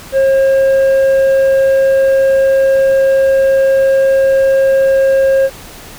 triangle tone with tanh clipping, 538 Hz, C5, 48 cents sharp, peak -8 dBFS, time 0.12-5.5 s, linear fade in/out 50 ms, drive 9 dB, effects pink hiss -33 dBFS RMS until 5.98 s

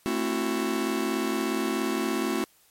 45% pulse chord, F# half-diminished seventh, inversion first, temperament just, 222 / 266.4 / 333 / 370 Hz, A3 / C4 / E4 / F#4, +16 / +31 / +18 / 0 cents, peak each -31 dBFS, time 0.06-2.44 s, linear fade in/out 0 ms, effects white hiss -61 dBFS RMS until 2.7 s + MP3 64 kbps

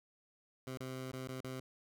15% pulse tone with dropouts, 130 Hz, C3, 11 cents flat, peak -35 dBFS, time 0.67-1.6 s, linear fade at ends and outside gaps 2 ms, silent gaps 0.773-0.804 / 1.117-1.132 / 1.274-1.286 / 1.406-1.445 s, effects none

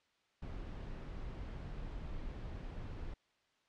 brown noise, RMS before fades -44 dBFS, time 0.42-3.14 s, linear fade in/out 5 ms, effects white hiss -75 dBFS RMS until 3.68 s + low-pass 4000 Hz 12 dB/octave

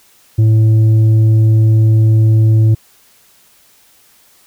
sine tone with tanh clipping, 110 Hz, A2, in tune, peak -7 dBFS, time 0.38-2.75 s, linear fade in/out 10 ms, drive 5 dB, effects white hiss -49 dBFS RMS until 4.46 s

